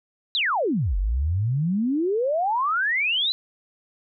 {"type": "exponential two-way sweep", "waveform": "sine", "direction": "down then up", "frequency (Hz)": [4090, 44.15, 4090], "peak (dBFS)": -20, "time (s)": [0.35, 3.32], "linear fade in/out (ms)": 0, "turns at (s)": 0.97, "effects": []}